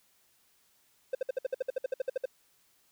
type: tone bursts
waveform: triangle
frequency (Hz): 520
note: C5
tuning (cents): -11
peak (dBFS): -25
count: 15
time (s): 1.13-2.256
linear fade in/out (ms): 5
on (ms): 20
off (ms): 59
effects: white hiss -68 dBFS RMS until 2.91 s